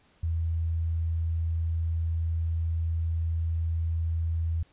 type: tone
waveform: sine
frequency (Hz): 82.3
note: E2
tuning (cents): -2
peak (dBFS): -25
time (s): 0.23-4.63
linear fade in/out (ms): 5
effects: pink hiss -63 dBFS RMS until 4.72 s + resampled to 8000 Hz